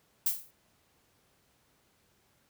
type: noise with exponential decay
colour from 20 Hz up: violet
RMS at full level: -24 dBFS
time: 0.26-0.51 s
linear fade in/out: 5 ms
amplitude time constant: 53 ms
effects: pink hiss -69 dBFS RMS until 2.49 s + high-pass 60 Hz 12 dB/octave